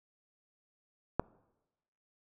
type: click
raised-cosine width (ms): 1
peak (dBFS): -13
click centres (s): 1.196
effects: noise-tail reverb RT60 1.0 s tail -24 dB re dry